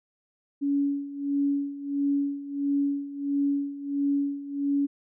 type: tone with tremolo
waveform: sine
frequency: 282.2 Hz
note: C#4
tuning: 31 cents sharp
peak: -21 dBFS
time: 0.61-4.87 s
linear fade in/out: 20 ms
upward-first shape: sine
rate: 1.5 Hz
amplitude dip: 80%
effects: none